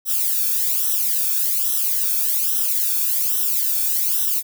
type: noise with flanger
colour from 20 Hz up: violet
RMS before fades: -20 dBFS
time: 0.05-4.43 s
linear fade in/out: 50 ms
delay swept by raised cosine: 0.43 to 1.02 ms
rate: 1.2 Hz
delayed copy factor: -1
effects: none